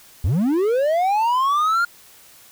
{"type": "linear sweep", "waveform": "triangle", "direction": "up", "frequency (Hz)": [66.8, 1421], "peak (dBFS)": -14, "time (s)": [0.24, 1.85], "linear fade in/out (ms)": 5, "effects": ["white hiss -48 dBFS RMS until 2.51 s"]}